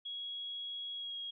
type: tone with pitch glide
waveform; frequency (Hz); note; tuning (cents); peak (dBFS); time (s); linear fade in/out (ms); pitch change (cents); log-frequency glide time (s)
sine; 3322 to 3284; G#7 to G#7; 0 to -20; -39; 0.05-1.31; 10; -20; 0.94-1.16
effects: none